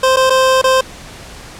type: tone with dropouts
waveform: 25% pulse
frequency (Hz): 522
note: C5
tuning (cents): -4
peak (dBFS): -5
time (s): 0.03-0.81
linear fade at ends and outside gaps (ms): 5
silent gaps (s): 0.162-0.168 / 0.298-0.303 / 0.616-0.64
effects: pink hiss -34 dBFS RMS until 1.59 s + low-pass 9000 Hz 12 dB/octave